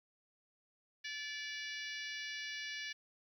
harmonic tone, 579 Hz, D5, 25 cents flat, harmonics 3 / 4 / 5 / 6 / 7 / 8 / 9 / 10, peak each -45 / -47 / -49 / -51 / -52 / -53 / -54 / -55 dBFS, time 1.04-2.93 s, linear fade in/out 10 ms, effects 12-bit

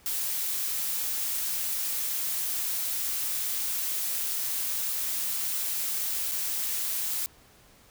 blue noise with dropouts, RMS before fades -30 dBFS, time 0.06-7.26 s, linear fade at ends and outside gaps 0 ms, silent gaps 6.313-6.318 s, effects pink hiss -57 dBFS RMS until 7.9 s

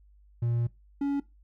triangle tone pair in turn, 118.3 / 281.4 Hz, A#2 / C#4, +26 / +26 cents, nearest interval octave + minor third, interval 1500 cents, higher second, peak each -23 dBFS, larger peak neither, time 0.42-0.67 / 1.01-1.2 s, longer first, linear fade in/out 5 ms, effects noise-tail reverb RT60 0.2 s tail -19 dB re dry + added 50 Hz sine -55 dBFS peak until 1.43 s

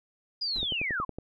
sine linear sweep, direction down, 4978 to 992 Hz, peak -28 dBFS, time 0.41-1.05 s, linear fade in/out 10 ms
brown noise with exponential decay, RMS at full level -36 dBFS, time 0.56-0.75 s, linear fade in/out 0 ms, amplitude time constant 40 ms
click train, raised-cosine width 2 ms, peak -23 dBFS, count 7, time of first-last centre 0.63-1.186 s, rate 10.8 Hz
effects none

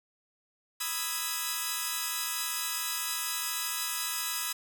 5% pulse chord, E major seventh, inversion second, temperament equal, 987.8 / 1244.5 / 1318.5 / 1661.2 Hz, B5 / D#6 / E6 / G#6, 0 / 0 / 0 / 0 cents, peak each -25 dBFS, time 0.8-4.53 s, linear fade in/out 10 ms, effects none

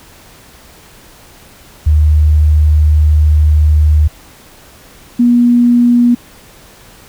sine tone pair in turn, 76.1 / 240.8 Hz, D#2 / B3, -38 / -44 cents, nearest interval octave + minor sixth, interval 1994 cents, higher second, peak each -5 dBFS, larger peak neither, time 1.86-4.08 / 5.19-6.15 s, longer first, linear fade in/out 10 ms, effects pink hiss -40 dBFS RMS until 7.08 s

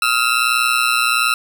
20% pulse ring-modulated tone, 1330 Hz, E6, 15 cents sharp, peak -6 dBFS, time 0.02-1.34 s, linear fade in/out 0 ms, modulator 60.6 Hz, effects none

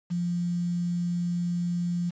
sine tone with quantisation, 174.3 Hz, F3, 3 cents flat, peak -25 dBFS, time 0.1-2.11 s, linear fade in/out 20 ms, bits 8, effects resampled to 16000 Hz

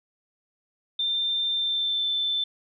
sine tone with pitch glide, 3586 to 3535 Hz, A7 to A7, +32 to +7 cents, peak -23 dBFS, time 0.99-2.44 s, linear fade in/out 5 ms, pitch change -25 cents, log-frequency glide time 1.52-2.07 s, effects none

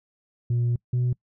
sine tone pair in turn, 119.9 / 123.7 Hz, A#2 / B2, +49 / +3 cents, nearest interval minor second, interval 54 cents, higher second, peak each -18 dBFS, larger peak neither, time 0.5-0.76 / 0.93-1.13 s, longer first, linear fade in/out 5 ms, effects noise-tail reverb RT60 0.1 s tail -26 dB re dry + tanh soft clip ceiling -19 dBFS

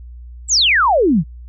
sine exponential sweep, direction down, 8000 to 138.59 Hz, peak -10 dBFS, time 0.48-1.24 s, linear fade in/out 50 ms, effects added 60 Hz sine -32 dBFS peak until 1.48 s

